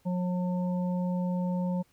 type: harmonic tone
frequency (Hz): 180.1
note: F#3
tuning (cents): -46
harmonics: 1 / 3 / 5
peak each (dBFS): -27 / -37 / -41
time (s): 0.05-1.83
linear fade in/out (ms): 20
effects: pink hiss -67 dBFS RMS until 1.92 s